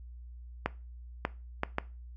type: clicks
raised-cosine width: 0.5 ms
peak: -13 dBFS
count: 4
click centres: 0.66 / 1.251 / 1.634 / 1.784 s
effects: noise-tail reverb RT60 0.3 s tail -19 dB re dry + added 60 Hz sine -44 dBFS peak until 2.16 s